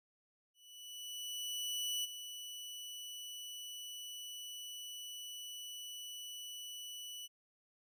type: tone with ADSR envelope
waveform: sawtooth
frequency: 2960 Hz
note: F#7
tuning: in tune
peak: -32 dBFS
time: 0.54-7.28 s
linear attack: 1500 ms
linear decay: 20 ms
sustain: -10 dB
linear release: 28 ms
effects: none